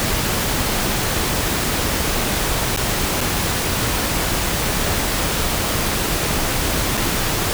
pink noise with dropouts, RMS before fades -20 dBFS, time 0-7.53 s, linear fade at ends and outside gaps 0 ms, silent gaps 2.763-2.773 / 3.207-3.212 / 6.971-6.975 s, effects none

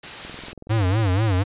white noise, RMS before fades -33 dBFS, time 0.03-0.53 s, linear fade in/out 5 ms
click train, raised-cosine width 2 ms, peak -26 dBFS, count 17, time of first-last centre 0.25-0.998 s, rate 21.4 Hz
square tone with vibrato, 101.1 Hz, G#2, 46 cents flat, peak -18 dBFS, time 0.69-1.44 s, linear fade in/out 20 ms, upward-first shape sine, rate 4.1 Hz, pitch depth 200 cents each way
effects resampled to 8000 Hz

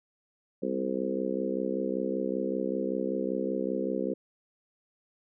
harmonic tone with a mistuned harmonic, 65.2 Hz, C2, 5 cents flat, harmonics 3 / 4 / 5 / 6 / 7 / 8, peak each -35 / -35 / -35 / -35 / -35 / -35 dBFS, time 0.62-4.14 s, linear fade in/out 10 ms, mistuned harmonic 3, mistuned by +26 cents, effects none

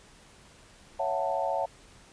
sine chord, F# minor seventh, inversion second, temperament just, 555 / 666 / 740 / 888 Hz, C#5 / E5 / F#5 / A5, +2 / +18 / 0 / +16 cents, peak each -32 dBFS, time 0.99-1.66 s, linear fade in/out 10 ms, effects pink hiss -55 dBFS RMS until 2.12 s + resampled to 22050 Hz

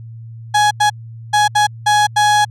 35% pulse tone bursts at uneven times, 836 Hz, G#5, 11 cents sharp, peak -8 dBFS, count 6, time 0.54-0.71 / 0.8-0.9 / 1.33-1.48 / 1.55-1.67 / 1.86-2.07 / 2.16-2.45 s, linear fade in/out 10 ms, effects added 114 Hz sine -30 dBFS peak until 2.5 s + low-pass 9000 Hz 12 dB/octave

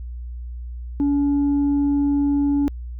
sine tone, 284.7 Hz, C#4, 46 cents sharp, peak -14 dBFS, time 1-2.68 s, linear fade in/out 0 ms, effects tanh soft clip ceiling -15 dBFS + added 60 Hz sine -29 dBFS peak until 2.99 s

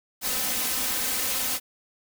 white noise with comb filter, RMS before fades -27 dBFS, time 0.21-1.6 s, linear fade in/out 50 ms, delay 3.9 ms, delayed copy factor +0.75, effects none

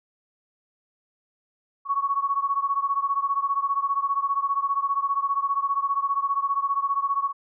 sine beating tone pair, 1108.7 / 1123.7 Hz, C#6 / C#6, 0 / +23 cents, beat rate 15 Hz, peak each -24 / -26 dBFS, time 1.85-7.33 s, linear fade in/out 50 ms, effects none

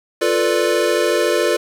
square chord, B half-diminished seventh, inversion second, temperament equal, 349.2 / 440 / 493.9 / 587.3 Hz, F4 / A4 / B4 / D5, 0 / 0 / 0 / 0 cents, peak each -21 dBFS, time 0.21-1.57 s, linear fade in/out 10 ms, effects low-pass 12000 Hz 12 dB/octave + 7-bit

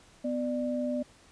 sine tone pair together, 250 / 594.6 Hz, B3 / D5, +21 / +21 cents, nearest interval octave + minor third, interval 1500 cents, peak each -30 / -32 dBFS, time 0.24-1.03 s, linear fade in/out 10 ms, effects pink hiss -58 dBFS RMS until 1.31 s + resampled to 22050 Hz

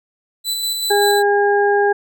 sawtooth tone with tremolo, 3991 Hz, B7, 17 cents sharp, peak -15 dBFS, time 0.44-1.23 s, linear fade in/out 50 ms, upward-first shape square, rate 5.2 Hz, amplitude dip 30%
harmonic tone, 406.7 Hz, G#4, 36 cents flat, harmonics 1 / 2 / 4, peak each -14 / -17 / -20 dBFS, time 0.9-1.93 s, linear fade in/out 10 ms
effects none

